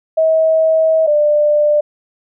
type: tone pair in turn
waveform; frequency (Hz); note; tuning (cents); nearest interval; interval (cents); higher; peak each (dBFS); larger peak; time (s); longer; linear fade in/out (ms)
sine; 640 / 595.2; D#5 / D5; +49 / +23; minor second; 126; first; -9; neither; 0.17-1.07 / 1.07-1.81; first; 10
effects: none